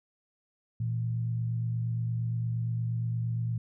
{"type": "tone pair together", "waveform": "sine", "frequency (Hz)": [116.54, 165.13], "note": ["A#2", "E3"], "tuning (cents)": [0, 3], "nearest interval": "tritone", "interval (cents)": 603, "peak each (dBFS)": [-28, -38], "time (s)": [0.8, 3.58], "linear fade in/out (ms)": 5, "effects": []}